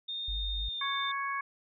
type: tone with pitch glide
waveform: sine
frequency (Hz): 3656 to 3587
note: A#7 to A7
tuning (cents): -34 to +33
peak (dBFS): -34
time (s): 0.08-1.12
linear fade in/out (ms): 10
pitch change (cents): -33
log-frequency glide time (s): 0.66-0.86
type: tone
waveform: sine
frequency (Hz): 52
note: G#1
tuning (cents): +3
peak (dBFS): -33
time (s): 0.28-0.69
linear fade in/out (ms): 5
type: harmonic tone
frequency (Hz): 554.4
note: C#5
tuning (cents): 0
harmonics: 2 / 3 / 4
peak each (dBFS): -33 / -37 / -39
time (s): 0.81-1.41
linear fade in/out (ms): 5
effects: none